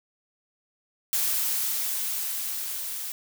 blue noise with level ramp, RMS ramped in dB -25 to -34 dBFS, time 1.13-3.12 s, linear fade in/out 0 ms, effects none

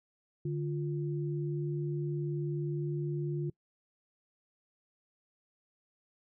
sine tone pair together, 146.82 / 349.2 Hz, D3 / F4, 0 / 0 cents, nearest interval octave + minor third, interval 1500 cents, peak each -32 / -37 dBFS, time 0.45-3.5 s, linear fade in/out 5 ms, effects noise-tail reverb RT60 0.1 s tail -24 dB re dry

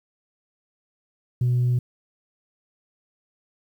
sine tone, 123.47 Hz, B2, in tune, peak -16 dBFS, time 1.41-1.79 s, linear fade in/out 5 ms, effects tanh soft clip ceiling -16 dBFS + 9-bit

